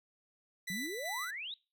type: tone with tremolo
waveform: sawtooth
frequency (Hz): 1984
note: B6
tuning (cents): +7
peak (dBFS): -34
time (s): 0.67-1.31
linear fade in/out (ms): 10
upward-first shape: square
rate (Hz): 2.6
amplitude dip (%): 35
type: exponential sweep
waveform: sine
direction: up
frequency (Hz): 170.1 to 3951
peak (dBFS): -39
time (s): 0.7-1.54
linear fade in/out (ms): 2
effects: noise-tail reverb RT60 0.3 s tail -23 dB re dry

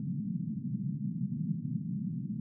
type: band-pass noise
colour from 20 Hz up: white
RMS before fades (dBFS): -35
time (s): 0-2.4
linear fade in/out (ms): 2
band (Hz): 130 to 220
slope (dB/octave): 48
effects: none

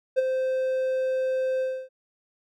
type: tone with ADSR envelope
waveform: triangle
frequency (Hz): 520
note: C5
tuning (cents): -11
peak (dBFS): -14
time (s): 0.16-1.89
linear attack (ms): 27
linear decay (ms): 19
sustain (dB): -7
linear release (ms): 280
effects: none

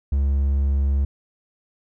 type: tone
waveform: triangle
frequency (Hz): 69.3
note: C#2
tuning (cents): 0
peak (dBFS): -15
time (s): 0.12-1.05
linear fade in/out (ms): 5
effects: none

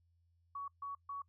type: tone bursts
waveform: sine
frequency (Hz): 1124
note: C#6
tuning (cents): +24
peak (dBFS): -40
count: 3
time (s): 0.55-1.22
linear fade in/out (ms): 5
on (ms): 130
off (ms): 140
effects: noise-tail reverb RT60 0.1 s tail -24 dB re dry + added 85 Hz sine -70 dBFS peak until 1.28 s

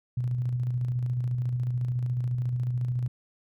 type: tone with tremolo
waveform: sine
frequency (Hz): 123.47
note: B2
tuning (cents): 0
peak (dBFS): -24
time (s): 0.17-3.08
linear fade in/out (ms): 5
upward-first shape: square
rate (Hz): 14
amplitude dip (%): 30
effects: none

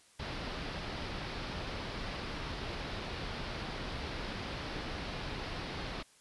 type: low-pass noise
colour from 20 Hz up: pink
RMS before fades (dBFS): -40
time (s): 0.19-6.03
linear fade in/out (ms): 10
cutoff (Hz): 5100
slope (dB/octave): 48
effects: white hiss -63 dBFS RMS until 6.2 s + resampled to 24000 Hz

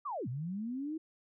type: linear two-way sweep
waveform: sine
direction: down then up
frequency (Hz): 1227 to 114.4 to 326.1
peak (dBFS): -35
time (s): 0.05-0.98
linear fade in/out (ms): 10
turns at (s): 0.28
effects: none

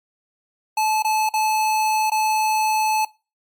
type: tone with dropouts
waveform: square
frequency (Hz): 866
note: A5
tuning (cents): -28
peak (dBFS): -18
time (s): 0.77-3.05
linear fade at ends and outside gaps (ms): 5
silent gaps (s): 1.024-1.046 / 1.291-1.337 / 2.1-2.117
effects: noise-tail reverb RT60 0.3 s tail -21 dB re dry + MP3 64 kbps

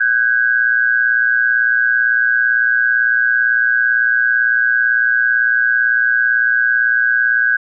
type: tone pair together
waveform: sine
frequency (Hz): 1514.1 / 1632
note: F#6 / G#6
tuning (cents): +39 / -31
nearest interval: minor second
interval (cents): 130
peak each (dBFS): -14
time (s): 0-7.57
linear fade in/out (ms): 10
effects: none

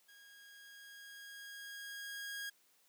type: tone with level ramp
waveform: sawtooth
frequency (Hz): 1636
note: G#6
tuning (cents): -26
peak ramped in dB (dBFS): -55 to -37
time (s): 0.08-2.5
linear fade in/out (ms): 10
effects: white hiss -71 dBFS RMS until 2.88 s + high-pass 200 Hz 12 dB/octave

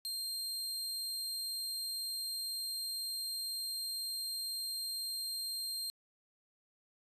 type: tone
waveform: sawtooth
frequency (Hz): 4186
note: C8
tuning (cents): 0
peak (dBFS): -34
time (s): 0.05-5.9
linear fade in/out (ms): 0
effects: resampled to 32000 Hz + 12-bit

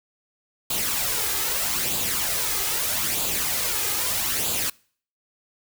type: noise with flanger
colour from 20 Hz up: white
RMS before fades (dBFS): -25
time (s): 0.7-4.7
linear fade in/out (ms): 5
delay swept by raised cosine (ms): 0.26 to 2.46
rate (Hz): 0.79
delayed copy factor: +0.55
effects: noise-tail reverb RT60 0.5 s tail -25 dB re dry

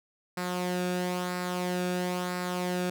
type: tone with flanger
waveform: sawtooth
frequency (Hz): 180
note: F#3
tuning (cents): -47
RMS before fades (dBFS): -31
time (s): 0.37-2.9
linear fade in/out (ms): 5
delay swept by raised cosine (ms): 0.31 to 0.99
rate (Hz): 1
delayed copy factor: -0.5
effects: none

